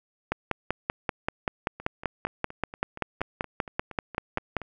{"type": "two click trains", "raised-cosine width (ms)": 0.5, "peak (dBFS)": [-24, -10], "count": [13, 23], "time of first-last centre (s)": [[1.8, 4.617], [0.32, 4.567]], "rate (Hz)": [4.26, 5.18], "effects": []}